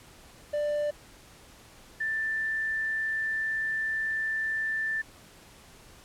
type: tone pair in turn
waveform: triangle / sine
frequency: 591 / 1771 Hz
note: D5 / A6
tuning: +11 / +11 cents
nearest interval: octave + perfect fifth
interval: 1900 cents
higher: second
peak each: -24 / -27 dBFS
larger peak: first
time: 0.53-0.91 / 2-5.02 s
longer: second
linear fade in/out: 10 ms
effects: pink hiss -53 dBFS RMS until 6.04 s + low-pass 12000 Hz 12 dB/octave